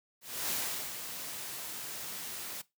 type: noise with ADSR envelope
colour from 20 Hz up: white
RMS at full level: -33 dBFS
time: 0.21-2.62 s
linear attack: 290 ms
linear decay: 410 ms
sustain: -8 dB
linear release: 12 ms
effects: noise-tail reverb RT60 0.2 s tail -19 dB re dry + high-pass 100 Hz 12 dB/octave

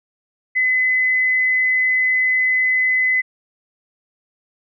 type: tone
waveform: sine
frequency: 2023 Hz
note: B6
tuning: 41 cents sharp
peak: -14 dBFS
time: 0.55-3.22 s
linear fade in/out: 20 ms
effects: none

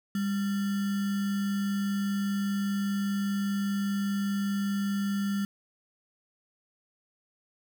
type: tone with sample-and-hold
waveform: sine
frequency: 200 Hz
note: G3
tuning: 35 cents sharp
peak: -26 dBFS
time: 0.15-5.45 s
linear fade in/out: 2 ms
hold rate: 1575 Hz
effects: none

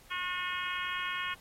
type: harmonic tone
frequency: 361.7 Hz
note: F#4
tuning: 39 cents flat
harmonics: 3 / 4 / 5 / 6 / 7 / 8 / 9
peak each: -38 / -39 / -40 / -41 / -41 / -42 / -43 dBFS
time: 0.1-1.35 s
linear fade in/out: 20 ms
effects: pink hiss -58 dBFS RMS until 1.4 s + AAC 48 kbps

